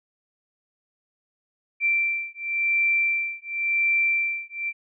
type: beating tone pair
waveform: sine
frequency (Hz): 2349 / 2349.93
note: D7 / D7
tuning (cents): 0 / 0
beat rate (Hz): 0.93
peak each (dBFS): -24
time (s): 1.8-4.73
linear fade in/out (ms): 50
effects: none